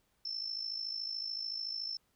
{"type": "tone with amplitude modulation", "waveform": "sine", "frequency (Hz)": 5330, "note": "E8", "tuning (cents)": 18, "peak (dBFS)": -33, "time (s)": [0.25, 1.97], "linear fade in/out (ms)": 5, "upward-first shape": "sine", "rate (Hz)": 53.7, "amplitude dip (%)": 70, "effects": ["pink hiss -75 dBFS RMS until 2.15 s"]}